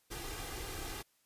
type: noise with comb filter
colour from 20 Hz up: pink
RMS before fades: -42 dBFS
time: 0.1-1.03 s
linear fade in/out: 20 ms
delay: 2.5 ms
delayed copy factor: +0.65
effects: white hiss -73 dBFS RMS until 1.25 s + resampled to 32000 Hz